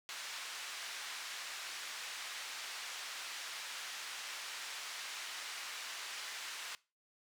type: band-pass noise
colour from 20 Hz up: pink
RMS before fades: -45 dBFS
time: 0.09-6.75 s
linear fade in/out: 0 ms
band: 1500 to 6900 Hz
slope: 12 dB/octave
effects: noise-tail reverb RT60 0.3 s tail -21 dB re dry